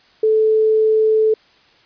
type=tone; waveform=sine; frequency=436.6 Hz; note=A4; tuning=13 cents flat; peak=-11 dBFS; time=0.23-1.34 s; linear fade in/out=5 ms; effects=white hiss -52 dBFS RMS until 1.85 s + resampled to 11025 Hz